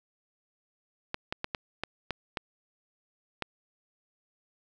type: clicks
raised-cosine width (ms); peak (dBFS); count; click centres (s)
0.3; -15; 8; 1.144 / 1.325 / 1.444 / 1.548 / 1.836 / 2.107 / 2.372 / 3.423
effects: none